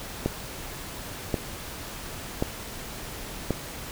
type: click train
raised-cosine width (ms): 2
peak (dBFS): -10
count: 4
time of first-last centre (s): 0.26-3.507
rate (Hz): 0.924
effects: pink hiss -38 dBFS RMS until 3.91 s